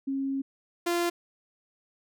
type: tone pair in turn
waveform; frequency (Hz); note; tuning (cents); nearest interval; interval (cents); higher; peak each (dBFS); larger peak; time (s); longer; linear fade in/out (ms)
sine / sawtooth; 271.7 / 345.5; C#4 / F4; -35 / -19; major third; 416; second; -27 / -21; second; 0.07-0.42 / 0.86-1.1; first; 10
effects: none